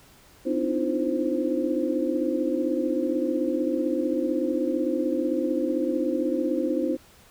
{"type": "tone cluster", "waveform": "sine", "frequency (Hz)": [256.2, 298.1, 313.9, 344.9, 522], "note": ["C4", "D4", "D#4", "F4", "C5"], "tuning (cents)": [-36, 26, 15, -22, -4], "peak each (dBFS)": -29, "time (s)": [0.45, 6.97], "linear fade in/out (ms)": 20, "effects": ["pink hiss -54 dBFS RMS until 7.3 s"]}